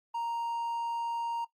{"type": "tone", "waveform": "triangle", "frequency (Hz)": 932.3, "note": "A#5", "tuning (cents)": 0, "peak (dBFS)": -29, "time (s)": [0.14, 1.45], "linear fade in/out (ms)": 10, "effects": ["noise-tail reverb RT60 0.1 s tail -17 dB re dry", "Opus 48 kbps"]}